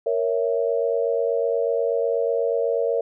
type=chord; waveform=sine; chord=A# diminished; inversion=none; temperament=equal; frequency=466.2 / 554.4 / 659.3 Hz; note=A#4 / C#5 / E5; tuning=0 / 0 / 0 cents; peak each=-22 / -24 / -27 dBFS; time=0.06-3.01 s; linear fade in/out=5 ms; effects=none